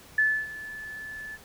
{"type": "tone with ADSR envelope", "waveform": "sine", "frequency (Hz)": 1737, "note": "A6", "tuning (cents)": -23, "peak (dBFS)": -18, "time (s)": [0.18, 1.38], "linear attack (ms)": 5, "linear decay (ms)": 280, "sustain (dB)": -18, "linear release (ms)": 38, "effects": ["pink hiss -51 dBFS RMS until 1.44 s"]}